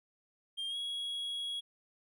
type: tone with pitch glide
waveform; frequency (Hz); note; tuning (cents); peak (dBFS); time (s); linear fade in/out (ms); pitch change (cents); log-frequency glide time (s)
triangle; 3200 to 3324; G7 to G#7; +35 to +1; -34; 0.57-1.61; 20; +66; 0.68-0.76
effects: none